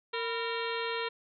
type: harmonic tone with a mistuned harmonic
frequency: 460 Hz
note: A#4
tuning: 23 cents flat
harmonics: 1 / 2 / 3 / 4 / 5 / 6 / 7 / 8 / 9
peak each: -35 / -38 / -40 / -41 / -42 / -43 / -43 / -44 / -45 dBFS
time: 0.13-1.09 s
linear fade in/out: 10 ms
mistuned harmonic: 2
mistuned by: +110 cents
effects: none